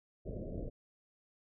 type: low-pass noise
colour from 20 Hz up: pink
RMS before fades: -41 dBFS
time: 0.25-0.7 s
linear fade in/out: 20 ms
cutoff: 650 Hz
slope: 96 dB/octave
effects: none